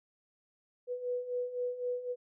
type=beating tone pair; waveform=sine; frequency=490.7 / 494.6 Hz; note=B4 / B4; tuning=-11 / +3 cents; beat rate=3.9 Hz; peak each=-39 / -34 dBFS; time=0.87-2.16 s; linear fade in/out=50 ms; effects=none